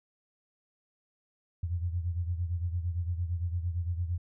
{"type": "beating tone pair", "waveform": "sine", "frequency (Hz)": [85.3, 94.1], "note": ["F2", "F#2"], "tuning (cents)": [-40, 30], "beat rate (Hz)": 8.8, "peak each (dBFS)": [-30, -36], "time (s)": [1.63, 4.18], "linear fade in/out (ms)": 5, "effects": []}